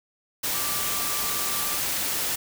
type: tone in noise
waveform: sine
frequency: 1174.7 Hz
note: D6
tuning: in tune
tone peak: -36 dBFS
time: 0.54-1.77 s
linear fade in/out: 10 ms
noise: white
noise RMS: -27 dBFS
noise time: 0.43-2.36 s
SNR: -12 dB
effects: none